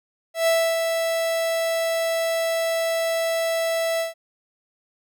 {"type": "tone with ADSR envelope", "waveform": "45% pulse", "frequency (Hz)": 659.3, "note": "E5", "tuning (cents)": 0, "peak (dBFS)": -16, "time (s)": [0.34, 4.14], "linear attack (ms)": 130, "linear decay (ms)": 290, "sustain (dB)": -5, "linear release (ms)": 140, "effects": []}